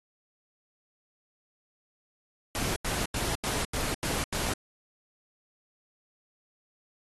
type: noise bursts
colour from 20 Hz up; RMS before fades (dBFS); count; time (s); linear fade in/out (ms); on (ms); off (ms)
pink; -31; 7; 2.55-4.536; 0; 210; 86
effects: AAC 32 kbps